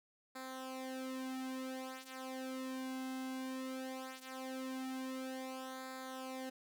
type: tone with flanger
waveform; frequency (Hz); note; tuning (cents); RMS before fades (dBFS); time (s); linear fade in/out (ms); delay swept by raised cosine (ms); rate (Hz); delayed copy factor
sawtooth; 260.8; C4; -5; -44; 0.35-6.5; 10; 0.34 to 5.54; 0.18; -0.8
effects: none